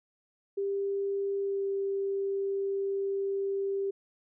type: tone with pitch glide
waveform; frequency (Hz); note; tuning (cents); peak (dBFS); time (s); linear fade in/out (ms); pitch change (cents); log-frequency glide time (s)
sine; 396.6 to 393.6; G4 to G4; +20 to +7; -28; 0.57-3.91; 10; -13; 1.4-1.65
effects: none